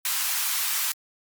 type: high-pass noise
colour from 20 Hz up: white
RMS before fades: -26 dBFS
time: 0.05-0.92 s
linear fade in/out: 2 ms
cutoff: 930 Hz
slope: 24 dB/octave
effects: Opus 32 kbps